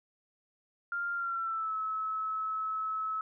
sine tone with pitch glide, 1396.9 to 1295.8 Hz, F6 to E6, 0 to -30 cents, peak -31 dBFS, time 0.92-3.21 s, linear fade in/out 2 ms, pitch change -130 cents, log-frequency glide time 1.14-1.75 s, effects none

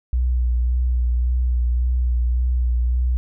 sine tone with vibrato, 61.1 Hz, B1, 18 cents flat, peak -16 dBFS, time 0.13-3.17 s, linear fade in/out 0 ms, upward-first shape sine, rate 1.8 Hz, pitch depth 28 cents each way, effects none

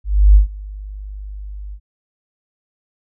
sine tone with ADSR envelope, 50.3 Hz, G1, 45 cents sharp, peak -3 dBFS, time 0.04-1.8 s, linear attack 310 ms, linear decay 120 ms, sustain -24 dB, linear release 68 ms, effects none

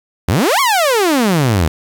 sawtooth exponential two-way sweep, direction up then down, 73.3 to 1142 to 73.3 Hz, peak -7 dBFS, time 0.28-1.68 s, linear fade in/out 5 ms, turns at 0.6 s, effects 7-bit

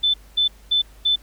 sine tone bursts, 3520 Hz, A7, in tune, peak -15 dBFS, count 4, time 0.03-1.16 s, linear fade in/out 10 ms, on 110 ms, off 230 ms, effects added 50 Hz sine -45 dBFS peak until 1.22 s + pink hiss -53 dBFS RMS until 1.22 s

